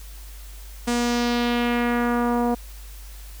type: tone with low-pass filter sweep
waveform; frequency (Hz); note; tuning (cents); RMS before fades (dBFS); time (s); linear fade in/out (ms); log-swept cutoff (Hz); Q
sawtooth; 239.8; A#3; +49; -22; 0.87-2.55; 10; 8600 to 790; 1.7
effects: added 50 Hz sine -37 dBFS peak until 3.4 s + white hiss -47 dBFS RMS until 3.4 s